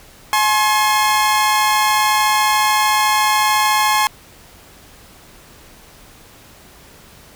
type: tone pair together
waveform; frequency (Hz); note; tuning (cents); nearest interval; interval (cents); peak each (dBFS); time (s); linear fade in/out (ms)
sawtooth; 849 / 1069.7; G#5 / C6; +38 / +38; major third; 400; -12; 0.33-4.07; 0
effects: pink hiss -44 dBFS RMS until 7.35 s